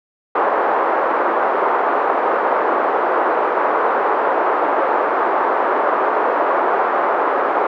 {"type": "band-pass noise", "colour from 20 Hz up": "white", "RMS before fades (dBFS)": -17, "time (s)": [0.35, 7.67], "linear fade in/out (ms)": 5, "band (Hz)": [370, 1200], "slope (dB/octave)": 24, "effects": []}